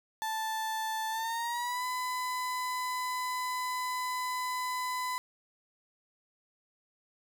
35% pulse tone with pitch glide, 880 to 1005 Hz, A5 to B5, 0 to +30 cents, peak -30 dBFS, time 0.22-5.18 s, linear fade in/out 0 ms, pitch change +230 cents, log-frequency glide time 1.09-1.85 s, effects none

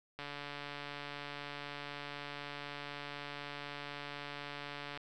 click train, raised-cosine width 0.3 ms, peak -27 dBFS, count 690, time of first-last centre 0.19-4.975 s, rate 144 Hz, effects none

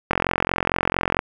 click train, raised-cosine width 0.5 ms, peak -3 dBFS, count 49, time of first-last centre 0.11-1.191 s, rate 44.4 Hz, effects 7-bit

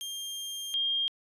sawtooth / sine tone pair in turn, 3200 / 3215 Hz, G7 / G7, +35 / +43 cents, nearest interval unison, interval 8 cents, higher second, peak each -32 / -26 dBFS, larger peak second, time 0.01-0.74 / 0.74-1.08 s, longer first, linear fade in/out 0 ms, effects resampled to 32000 Hz

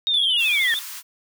sine linear sweep, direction down, 3755 to 1760 Hz, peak -18 dBFS, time 0.07-0.74 s, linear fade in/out 0 ms
triangle tone with vibrato, 3424 Hz, A7, 48 cents flat, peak -22 dBFS, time 0.14-0.79 s, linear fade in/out 0 ms, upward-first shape triangle, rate 13 Hz, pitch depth 110 cents each way
white high-pass noise, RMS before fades -35 dBFS, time 0.37-1.03 s, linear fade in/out 50 ms, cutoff 940 Hz, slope 48 dB/octave
effects none

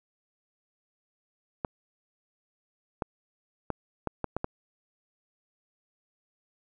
clicks, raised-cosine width 1 ms, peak -15 dBFS, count 7, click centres 1.648 / 3.022 / 3.703 / 4.073 / 4.243 / 4.366 / 4.444 s, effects none

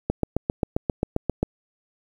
click train, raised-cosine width 2 ms, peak -8 dBFS, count 11, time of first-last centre 0.1-1.43 s, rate 7.52 Hz, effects 8-bit

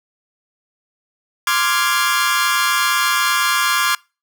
sawtooth chord, D half-diminished seventh, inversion third, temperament equal, 1046.5 / 1174.7 / 1396.9 / 1661.2 Hz, C6 / D6 / F6 / Ab6, 0 / 0 / 0 / 0 cents, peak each -17 dBFS, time 1.47-3.95 s, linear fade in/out 2 ms, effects noise-tail reverb RT60 0.3 s tail -25 dB re dry

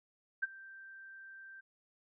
sine tone with ADSR envelope, 1568 Hz, G6, in tune, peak -28 dBFS, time 0.42-1.61 s, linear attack 15 ms, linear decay 24 ms, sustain -21 dB, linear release 12 ms, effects none

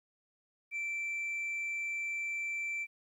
sine tone, 2338 Hz, D7, 8 cents flat, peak -31 dBFS, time 0.71-2.87 s, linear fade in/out 50 ms, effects tanh soft clip ceiling -33 dBFS + 12-bit

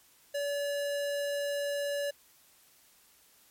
square tone, 572 Hz, D5, 46 cents flat, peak -31 dBFS, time 0.34-2.11 s, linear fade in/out 10 ms, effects white hiss -62 dBFS RMS until 3.5 s + MP3 64 kbps

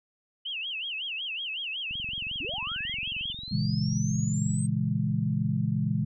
sine tone with vibrato, 2900 Hz, F#7, 35 cents flat, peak -31 dBFS, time 0.45-3.33 s, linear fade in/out 10 ms, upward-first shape sine, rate 5.4 Hz, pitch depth 220 cents each way
click train, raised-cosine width 5 ms, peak -33 dBFS, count 58, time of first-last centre 1.91-4.466 s, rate 22.3 Hz
sine linear sweep, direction up, 207.7 to 8372 Hz, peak -37 dBFS, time 2.4-4.67 s, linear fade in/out 10 ms
sine chord, A# half-diminished seventh, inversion none, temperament equal, 116.54 / 138.59 / 164.81 / 207.7 Hz, A#2 / C#3 / E3 / G#3, 0 / 0 / 0 / 0 cents, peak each -30 dBFS, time 3.51-6.05 s, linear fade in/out 10 ms
effects none

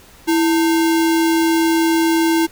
sine tone with sample-and-hold, 328.6 Hz, E4, 5 cents flat, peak -12 dBFS, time 0.27-2.47 s, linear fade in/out 20 ms, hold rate 1225 Hz, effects pink hiss -45 dBFS RMS until 2.51 s

